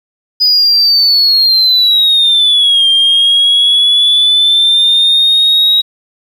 sine linear two-way sweep, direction down then up, 4978 to 3184 to 3820 Hz, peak -4 dBFS, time 0.4-5.82 s, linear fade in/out 20 ms, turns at 2.88 s, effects tanh soft clip ceiling -3 dBFS + 7-bit

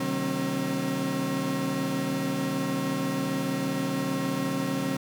35% pulse tone cluster, 131.5 / 154.1 / 189.1 / 234.3 / 269.5 Hz, C3 / D#3 / F#3 / A#3 / C#4, +9 / -16 / +38 / +9 / -49 cents, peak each -36 / -33 / -32 / -36 / -27 dBFS, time 0-4.97 s, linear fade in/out 5 ms, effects none

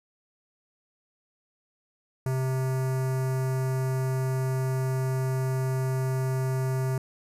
square tone with notch filter, 130.81 Hz, C3, in tune, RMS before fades -27 dBFS, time 2.26-6.98 s, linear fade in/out 2 ms, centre 3400 Hz, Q 0.6, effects resampled to 32000 Hz

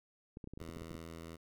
clicks, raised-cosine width 3 ms, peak -33 dBFS, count 11, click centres 0.371 / 0.442 / 0.474 / 0.536 / 0.575 / 0.617 / 0.691 / 0.768 / 0.819 / 0.912 / 0.951 s
10% pulse tone, 82.41 Hz, E2, in tune, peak -38 dBFS, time 0.59-1.37 s, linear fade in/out 20 ms
effects none

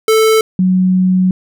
square / sine tone pair in turn, 440 / 185 Hz, A4 / F#3, 0 / 0 cents, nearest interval octave + minor third, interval 1500 cents, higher first, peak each -8 dBFS, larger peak neither, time 0.08-0.41 / 0.59-1.31 s, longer second, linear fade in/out 2 ms, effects none

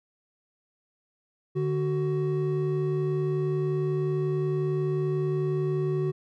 triangle tone pair together, 148.3 / 373.7 Hz, D3 / F#4, +17 / +17 cents, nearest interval octave + major third, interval 1600 cents, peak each -25 dBFS, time 1.55-6.12 s, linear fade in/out 20 ms, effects none

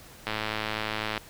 click train, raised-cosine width 0.3 ms, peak -13 dBFS, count 99, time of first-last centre 0.27-1.177 s, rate 108 Hz, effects pink hiss -49 dBFS RMS until 1.29 s

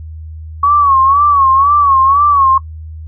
sine tone with vibrato, 1116 Hz, C#6, 11 cents sharp, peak -6 dBFS, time 0.63-2.58 s, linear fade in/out 5 ms, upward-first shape sine, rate 2 Hz, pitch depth 93 cents each way, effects noise-tail reverb RT60 0.1 s tail -19 dB re dry + added 79 Hz sine -25 dBFS peak until 3.07 s

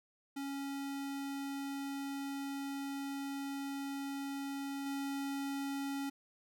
square tone with level steps, 277.2 Hz, C#4, in tune, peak -39 / -37 dBFS, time 0.36-6.1 s, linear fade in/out 10 ms, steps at 4.86 s, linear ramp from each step 2 ms, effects none

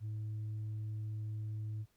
sine tone, 107.6 Hz, A2, 38 cents flat, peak -35 dBFS, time 0-1.86 s, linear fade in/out 50 ms, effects tanh soft clip ceiling -36 dBFS + pink hiss -75 dBFS RMS until 1.96 s

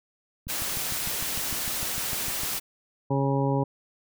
click train, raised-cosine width 5 ms, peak -25 dBFS, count 14, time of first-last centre 0.47-2.434 s, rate 6.62 Hz
white noise, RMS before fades -30 dBFS, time 0.48-2.6 s, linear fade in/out 20 ms
harmonic tone, 137.6 Hz, C#3, 12 cents flat, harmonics 1 / 2 / 3 / 4 / 6 / 7, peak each -25 / -28 / -30 / -31 / -33 / -33 dBFS, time 3.1-3.64 s, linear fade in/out 10 ms
effects none

